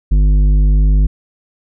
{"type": "tone with tanh clipping", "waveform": "sine", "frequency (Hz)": 50.2, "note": "G1", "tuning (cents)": 42, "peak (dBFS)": -9, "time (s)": [0.11, 1.07], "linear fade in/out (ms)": 10, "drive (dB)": 10, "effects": []}